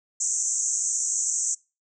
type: band-pass noise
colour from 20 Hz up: white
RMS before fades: -26 dBFS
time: 0.2-1.55 s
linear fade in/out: 10 ms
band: 6100 to 7900 Hz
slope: 96 dB/octave
effects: noise-tail reverb RT60 0.3 s tail -25 dB re dry